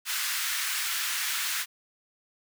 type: high-pass noise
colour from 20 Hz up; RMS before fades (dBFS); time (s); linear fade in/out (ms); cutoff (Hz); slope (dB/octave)
pink; -30; 0.05-1.66; 50; 1400; 24
effects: none